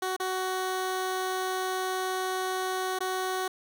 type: tone with dropouts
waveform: 15% pulse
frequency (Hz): 373.4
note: F#4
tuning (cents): +16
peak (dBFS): -22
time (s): 0.02-3.48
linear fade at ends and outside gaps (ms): 5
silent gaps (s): 0.165-0.199 / 2.989-3.005
effects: none